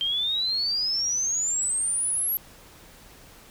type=exponential sweep; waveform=sine; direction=up; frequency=3136 to 11810 Hz; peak=-23 dBFS; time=0.01-2.37 s; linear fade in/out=0 ms; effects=pink hiss -50 dBFS RMS until 3.5 s